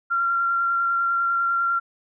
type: tone with vibrato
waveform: sine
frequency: 1376 Hz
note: F6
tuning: 26 cents flat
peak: -19 dBFS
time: 0.1-1.8 s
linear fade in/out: 20 ms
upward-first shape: square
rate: 10 Hz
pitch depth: 8 cents each way
effects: none